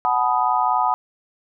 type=chord; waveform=sine; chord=B dominant seventh; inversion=second; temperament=equal with one note detuned; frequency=740 / 863.9 / 987.8 / 1244.5 Hz; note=F#5 / A5 / B5 / D#6; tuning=0 / -32 / 0 / 0 cents; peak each=-22 / -22 / -21 / -23 dBFS; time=0.05-0.94 s; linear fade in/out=0 ms; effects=none